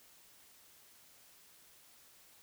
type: silence
effects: white hiss -62 dBFS RMS until 2.42 s